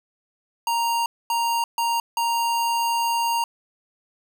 square tone bursts at uneven times, 932.3 Hz, A#5, in tune, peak -21 dBFS, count 4, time 0.67-1.06 / 1.3-1.64 / 1.78-2 / 2.17-3.44 s, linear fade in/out 2 ms, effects none

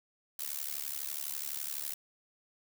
blue noise with amplitude modulation, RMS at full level -34 dBFS, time 0.39-1.94 s, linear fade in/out 5 ms, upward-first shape sine, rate 72 Hz, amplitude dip 100%, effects none

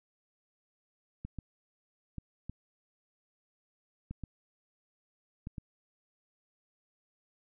clicks, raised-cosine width 5 ms, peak -27 dBFS, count 8, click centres 1.25 / 1.387 / 2.183 / 2.496 / 4.11 / 4.237 / 5.471 / 5.582 s, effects none

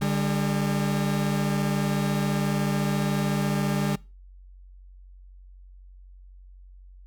40% pulse tone pair together, 146.7 / 200.8 Hz, D3 / G3, -2 / +42 cents, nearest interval perfect fourth, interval 544 cents, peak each -25 dBFS, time 0.01-3.96 s, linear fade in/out 10 ms, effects noise-tail reverb RT60 0.3 s tail -23 dB re dry + added 46 Hz sine -45 dBFS peak until 7.06 s

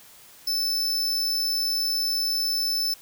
45% pulse tone, 5274 Hz, E8, in tune, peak -23 dBFS, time 0.47-2.94 s, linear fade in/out 5 ms, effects white hiss -50 dBFS RMS until 3.01 s

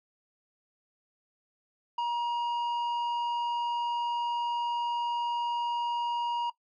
sine tone with tanh clipping, 950 Hz, A#5, 33 cents sharp, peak -28 dBFS, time 1.98-6.5 s, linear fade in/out 5 ms, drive 7 dB, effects noise-tail reverb RT60 0.1 s tail -19 dB re dry + MP3 96 kbps

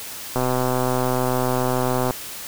click train, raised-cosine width 1 ms, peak -8 dBFS, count 223, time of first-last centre 0.36-2.108 s, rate 127 Hz, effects white hiss -34 dBFS RMS until 2.47 s

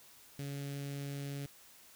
sawtooth tone with notch filter, 140.8 Hz, C#3, 27 cents sharp, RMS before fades -41 dBFS, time 0.39-1.46 s, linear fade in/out 2 ms, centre 1000 Hz, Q 0.68, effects white hiss -59 dBFS RMS until 1.95 s

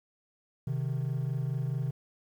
triangle tone pair together, 130 / 154.6 Hz, C3 / D#3, -11 / -11 cents, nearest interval minor third, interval 300 cents, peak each -28 / -31 dBFS, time 0.67-1.91 s, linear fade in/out 5 ms, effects tanh soft clip ceiling -21 dBFS + 10-bit

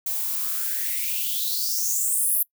violet noise with high-pass filter sweep, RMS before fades -25 dBFS, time 0.06-2.43 s, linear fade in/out 5 ms, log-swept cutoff 730 to 12000 Hz, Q 6.5, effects noise-tail reverb RT60 0.1 s tail -24 dB re dry

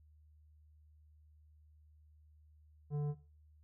sine tone with tanh clipping, 146.6 Hz, D3, 3 cents flat, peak -35 dBFS, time 2.9-3.15 s, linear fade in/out 50 ms, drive 10 dB, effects noise-tail reverb RT60 0.4 s tail -19 dB re dry + added 76 Hz sine -61 dBFS peak until 3.63 s

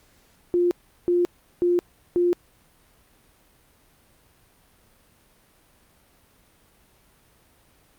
sine tone bursts, 351.6 Hz, F4, 12 cents sharp, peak -17 dBFS, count 4, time 0.54-2.33 s, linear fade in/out 0 ms, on 170 ms, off 370 ms, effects pink hiss -59 dBFS RMS until 7.98 s + Opus 48 kbps

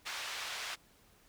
white band-pass noise, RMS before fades -41 dBFS, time 0.05-0.76 s, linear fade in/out 20 ms, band 840 to 3900 Hz, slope 12 dB/octave, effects pink hiss -65 dBFS RMS until 1.28 s

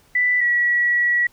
sine tone pair in turn, 1982 / 1931.1 Hz, B6 / B6, +6 / -39 cents, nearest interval unison, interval 45 cents, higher first, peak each -15 dBFS, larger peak neither, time 0.15-0.41 / 0.41-1.27 s, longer second, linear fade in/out 5 ms, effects pink hiss -56 dBFS RMS until 1.32 s

